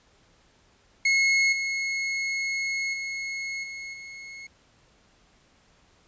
40% pulse tone with level steps, 2173 Hz, C#7, 35 cents flat, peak -18 / -25 / -29 / -34 / -38 dBFS, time 1.05-4.47 s, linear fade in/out 5 ms, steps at 1.52 / 2.93 / 3.63 / 3.93 s, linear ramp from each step 10 ms, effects pink hiss -61 dBFS RMS until 6.07 s + resampled to 16000 Hz

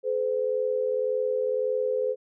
sine tone pair together, 428.2 / 510 Hz, A4 / C5, -47 / -44 cents, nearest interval minor third, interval 303 cents, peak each -28 / -25 dBFS, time 0.03-2.16 s, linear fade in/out 50 ms, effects none

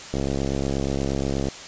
click train, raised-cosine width 2 ms, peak -12 dBFS, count 93, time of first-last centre 0.14-1.485 s, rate 68.4 Hz, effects white hiss -38 dBFS RMS until 1.67 s + resampled to 16000 Hz

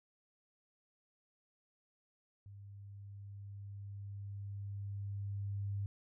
sine tone with level ramp, 100 Hz, G2, 35 cents sharp, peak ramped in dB -50 to -35 dBFS, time 2.46-5.86 s, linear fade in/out 0 ms, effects none

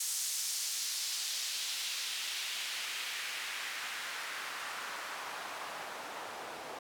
white noise with band-pass filter sweep, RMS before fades -39 dBFS, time 0-6.79 s, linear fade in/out 5 ms, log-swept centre 7100 to 650 Hz, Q 1.2, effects none

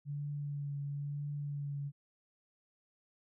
sine tone with vibrato, 143.7 Hz, D3, 37 cents flat, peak -36 dBFS, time 0.05-1.92 s, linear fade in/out 50 ms, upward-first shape triangle, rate 1 Hz, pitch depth 23 cents each way, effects none

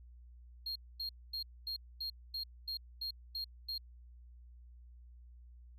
triangle tone bursts, 4239 Hz, C8, 22 cents sharp, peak -36 dBFS, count 10, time 0.66-3.78 s, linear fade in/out 5 ms, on 96 ms, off 240 ms, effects added 60 Hz sine -53 dBFS peak until 5.78 s

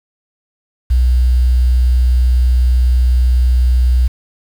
sine tone with quantisation, 62 Hz, B1, 7 cents sharp, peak -8 dBFS, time 0.9-4.08 s, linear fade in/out 10 ms, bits 6, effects none

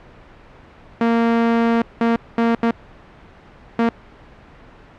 sawtooth tone bursts at uneven times, 231.4 Hz, A#3, 13 cents flat, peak -10 dBFS, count 5, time 1.01-1.82 / 2.01-2.16 / 2.38-2.55 / 2.63-2.71 / 3.79-3.89 s, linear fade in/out 2 ms, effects pink hiss -44 dBFS RMS until 4.98 s + low-pass 2000 Hz 12 dB/octave

